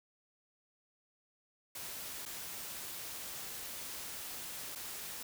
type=noise with dropouts; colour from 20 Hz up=white; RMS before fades=-44 dBFS; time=1.75-5.23 s; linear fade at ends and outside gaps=5 ms; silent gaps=2.254-2.259 / 4.752-4.756 s; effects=none